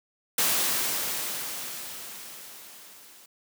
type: noise with level ramp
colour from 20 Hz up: white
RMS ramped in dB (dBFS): -23 to -52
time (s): 0.38-3.26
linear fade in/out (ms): 5
effects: high-pass 150 Hz 12 dB/octave